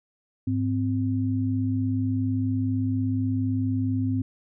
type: tone pair together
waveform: sine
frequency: 103.83 / 259.6 Hz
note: G#2 / C4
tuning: 0 / -13 cents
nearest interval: octave + major third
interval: 1587 cents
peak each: -25 dBFS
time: 0.47-4.22 s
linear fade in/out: 5 ms
effects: none